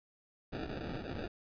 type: noise with sample-and-hold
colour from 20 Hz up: white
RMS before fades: -40 dBFS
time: 0.52-1.28 s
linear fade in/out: 10 ms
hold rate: 1050 Hz
effects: resampled to 11025 Hz